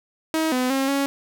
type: tone with pitch steps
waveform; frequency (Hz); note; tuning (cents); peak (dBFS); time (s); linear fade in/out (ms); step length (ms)
sawtooth; 318.6 / 253 / 269.3 / 277.6; D#4 / B3 / C#4 / C#4; +41 / +42 / -50 / +3; -16; 0.34-1.06; 0; 180
effects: none